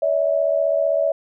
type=tone pair together; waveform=sine; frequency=569 / 644.6 Hz; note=C#5 / E5; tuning=+45 / -39 cents; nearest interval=major second; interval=216 cents; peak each=-19 dBFS; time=0.02-1.12 s; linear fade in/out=5 ms; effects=none